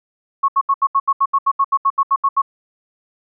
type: tone bursts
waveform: sine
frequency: 1100 Hz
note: C#6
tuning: 14 cents flat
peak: -11 dBFS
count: 16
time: 0.43-2.419 s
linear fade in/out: 10 ms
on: 54 ms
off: 75 ms
effects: none